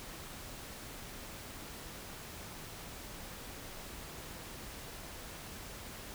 silence, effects pink hiss -47 dBFS RMS until 6.14 s

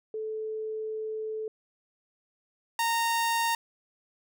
sine / sawtooth tone pair in turn, 435.9 / 923.6 Hz, A4 / A#5, -16 / -16 cents, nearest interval octave + minor second, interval 1300 cents, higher second, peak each -31 / -21 dBFS, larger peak second, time 0.14-1.48 / 2.79-3.55 s, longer first, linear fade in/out 2 ms, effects none

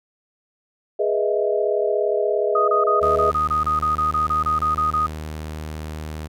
sine chord, E major seventh, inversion first, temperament equal with one note detuned, 415.3 / 488.8 / 622.3 / 659.3 Hz, G#4 / B4 / D#5 / E5, 0 / -18 / 0 / 0 cents, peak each -21 / -25 / -23 / -26 dBFS, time 0.99-3.31 s, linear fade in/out 10 ms
sine tone bursts, 1244.5 Hz, D#6, in tune, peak -17 dBFS, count 16, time 2.55-5.065 s, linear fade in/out 5 ms, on 130 ms, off 29 ms
sawtooth tone with pitch glide, 76.5 to 77.43 Hz, D#2 to D#2, -29 to -8 cents, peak -25 dBFS, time 3.01-6.28 s, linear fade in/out 20 ms, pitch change +21 cents, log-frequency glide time 3.45-4.59 s
effects none

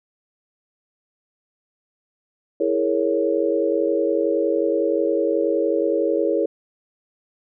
sine chord, A# half-diminished seventh, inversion second, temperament equal, 329.6 / 415.3 / 466.2 / 554.4 Hz, E4 / G#4 / A#4 / C#5, 0 / 0 / 0 / 0 cents, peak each -23 dBFS, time 2.6-6.46 s, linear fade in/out 5 ms, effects none

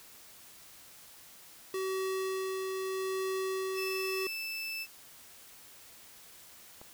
square tone with tremolo, 380 Hz, F#4, 46 cents sharp, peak -32 dBFS, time 1.74-4.27 s, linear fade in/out 2 ms, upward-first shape sine, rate 0.79 Hz, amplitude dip 25%
30% pulse tone, 2637 Hz, E7, in tune, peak -33 dBFS, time 3.74-4.87 s, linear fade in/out 50 ms
click, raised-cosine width 1 ms, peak -35 dBFS, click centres 6.815 s
effects white hiss -54 dBFS RMS until 6.93 s

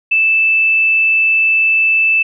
sine tone, 2637 Hz, E7, in tune, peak -9 dBFS, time 0.11-2.23 s, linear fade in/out 10 ms, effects none

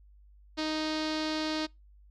sawtooth tone with low-pass filter, 311.1 Hz, D#4, in tune, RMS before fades -32 dBFS, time 0.57-1.67 s, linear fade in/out 20 ms, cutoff 4500 Hz, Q 3.6, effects noise-tail reverb RT60 0.2 s tail -25 dB re dry + added 50 Hz sine -54 dBFS peak until 2.1 s

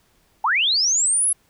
sine linear sweep, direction up, 779 to 11090 Hz, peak -16 dBFS, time 0.44-1.33 s, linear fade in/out 5 ms, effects pink hiss -61 dBFS RMS until 1.49 s

